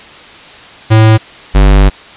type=tone pair in turn; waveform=square; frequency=110 / 49 Hz; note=A2 / G1; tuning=0 / 0 cents; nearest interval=octave + major second; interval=1400 cents; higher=first; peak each=-3 dBFS; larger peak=neither; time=0.9-1.18 / 1.54-1.9 s; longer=second; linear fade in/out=20 ms; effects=white hiss -33 dBFS RMS until 2.16 s + resampled to 8000 Hz